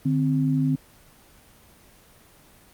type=tone pair together; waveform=sine; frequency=149.99 / 261.6 Hz; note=D3 / C4; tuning=+37 / 0 cents; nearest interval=minor seventh; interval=963 cents; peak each=-22 dBFS; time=0.05-0.76 s; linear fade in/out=10 ms; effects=pink hiss -53 dBFS RMS until 2.73 s + Opus 24 kbps